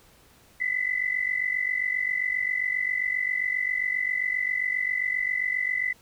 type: tone pair together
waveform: sine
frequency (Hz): 1983.5 / 2031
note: B6 / B6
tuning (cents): +7 / +48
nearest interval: unison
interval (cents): 41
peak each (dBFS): -27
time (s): 0.6-5.93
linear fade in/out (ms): 10
effects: pink hiss -57 dBFS RMS until 6.01 s